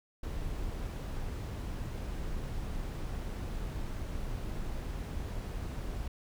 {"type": "noise", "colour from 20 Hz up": "brown", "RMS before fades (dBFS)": -37, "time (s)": [0.23, 6.08], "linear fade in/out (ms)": 5, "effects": []}